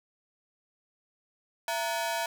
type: ring-modulated tone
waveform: sawtooth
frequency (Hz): 800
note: G5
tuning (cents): +35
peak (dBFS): -22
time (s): 1.68-2.26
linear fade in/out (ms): 2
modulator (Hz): 129
effects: none